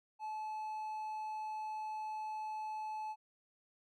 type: tone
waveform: triangle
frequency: 863 Hz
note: A5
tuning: 34 cents flat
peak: -37 dBFS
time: 0.19-3.16 s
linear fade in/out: 50 ms
effects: none